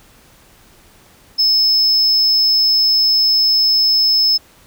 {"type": "tone", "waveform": "sine", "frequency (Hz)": 5220, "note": "E8", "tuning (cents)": -18, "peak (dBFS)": -8, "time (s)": [1.38, 4.38], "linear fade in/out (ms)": 20, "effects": ["tanh soft clip ceiling -9 dBFS", "pink hiss -48 dBFS RMS until 4.66 s"]}